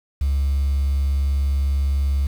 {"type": "tone", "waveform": "sine", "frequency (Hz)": 69.3, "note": "C#2", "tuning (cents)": 0, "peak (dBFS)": -15, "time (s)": [0.21, 2.27], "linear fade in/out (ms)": 5, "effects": ["tanh soft clip ceiling -15 dBFS", "7-bit"]}